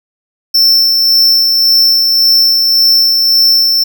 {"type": "tone with tremolo", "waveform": "square", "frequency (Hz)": 5370, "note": "E8", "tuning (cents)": 31, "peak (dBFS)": -5, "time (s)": [0.54, 3.84], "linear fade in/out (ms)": 10, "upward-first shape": "sine", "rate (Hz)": 1.8, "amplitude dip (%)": 30, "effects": []}